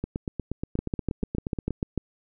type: two click trains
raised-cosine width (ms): 3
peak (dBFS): -13 / -16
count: 9 / 15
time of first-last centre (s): 0.79-1.977 / 0.04-1.707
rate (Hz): 6.74 / 8.4
effects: none